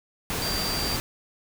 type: tone in noise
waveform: sine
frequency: 4699 Hz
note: D8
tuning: in tune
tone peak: -29 dBFS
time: 0.42-0.96 s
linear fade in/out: 0 ms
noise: pink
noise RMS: -29 dBFS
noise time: 0.3-1 s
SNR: -3 dB
effects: none